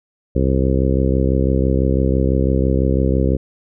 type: harmonic tone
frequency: 66 Hz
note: C2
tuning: 16 cents sharp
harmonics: 1 / 2 / 3 / 4 / 5 / 6 / 7 / 8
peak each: -17 / -20 / -22 / -23 / -24 / -25 / -25 / -26 dBFS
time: 0.35-3.37 s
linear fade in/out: 10 ms
effects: none